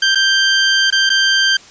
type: tone with dropouts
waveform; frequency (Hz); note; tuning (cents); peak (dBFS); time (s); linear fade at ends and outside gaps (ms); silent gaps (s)
20% pulse; 1575; G6; +8; -6; 0.02-1.57; 5; 0.149-0.155 / 0.904-0.924 / 1.094-1.1
effects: white hiss -41 dBFS RMS until 1.7 s + resampled to 16000 Hz